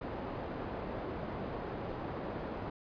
white low-pass noise, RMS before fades -40 dBFS, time 0.01-2.7 s, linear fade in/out 5 ms, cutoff 660 Hz, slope 12 dB/octave, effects resampled to 11025 Hz

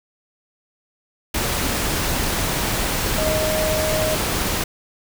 sine tone in noise, 624 Hz, D#5, 5 cents sharp, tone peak -21 dBFS, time 3.18-4.15 s, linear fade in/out 5 ms, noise pink, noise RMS -22 dBFS, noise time 1.34-4.64 s, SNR -2 dB, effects none

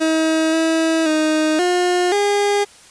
30% pulse tone with pitch steps, 319 / 323.8 / 310.6 / 357.7 / 407.3 Hz, D#4 / E4 / D#4 / F4 / G#4, +43 / -31 / -3 / +41 / -34 cents, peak -12 dBFS, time 0-2.65 s, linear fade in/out 20 ms, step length 530 ms, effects white hiss -45 dBFS RMS until 2.9 s + resampled to 22050 Hz

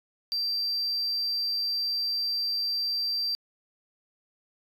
triangle tone, 4699 Hz, D8, in tune, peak -24 dBFS, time 0.32-3.35 s, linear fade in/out 0 ms, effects tanh soft clip ceiling -21 dBFS

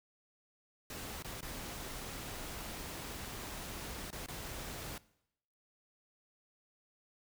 pink noise with dropouts, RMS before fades -44 dBFS, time 0.9-4.98 s, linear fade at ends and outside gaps 2 ms, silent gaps 1.225-1.245 / 1.408-1.427 / 4.105-4.128 / 4.262-4.284 s, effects noise-tail reverb RT60 0.8 s tail -21 dB re dry

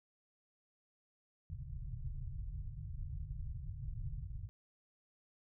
pink low-pass noise, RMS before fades -43 dBFS, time 1.5-4.49 s, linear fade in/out 0 ms, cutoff 150 Hz, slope 96 dB/octave, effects none

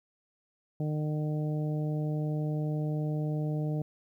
harmonic tone, 151.9 Hz, D#3, 41 cents flat, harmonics 1 / 2 / 3 / 4 / 5, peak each -29 / -37 / -41 / -42 / -48 dBFS, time 0.8-3.82 s, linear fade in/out 2 ms, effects 11-bit

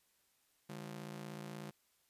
sawtooth ring-modulated tone, 175.4 Hz, F3, 8 cents sharp, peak -38 dBFS, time 0.69-1.71 s, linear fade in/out 10 ms, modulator 28.2 Hz, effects white hiss -75 dBFS RMS until 2.09 s + resampled to 32000 Hz

